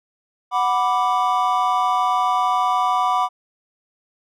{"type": "chord", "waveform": "triangle", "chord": "B minor", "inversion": "second", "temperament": "equal", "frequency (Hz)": [740, 987.8, 1174.7], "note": ["F#5", "B5", "D6"], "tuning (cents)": [0, 0, 0], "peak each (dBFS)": -19, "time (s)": [0.51, 3.29], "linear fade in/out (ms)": 50, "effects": []}